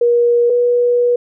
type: tone pair in turn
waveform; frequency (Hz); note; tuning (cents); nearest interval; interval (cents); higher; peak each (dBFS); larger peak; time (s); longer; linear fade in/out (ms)
sine; 476.8 / 484.9; A#4 / B4; +39 / -32; unison; 29; second; -9 / -10; first; 0.01-0.5 / 0.5-1.16; second; 5
effects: none